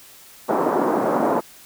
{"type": "band-pass noise", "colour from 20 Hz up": "pink", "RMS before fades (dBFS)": -20, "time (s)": [0.48, 1.41], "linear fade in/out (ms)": 20, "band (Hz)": [240, 1100], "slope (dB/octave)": 24, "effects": ["white hiss -46 dBFS RMS until 1.65 s"]}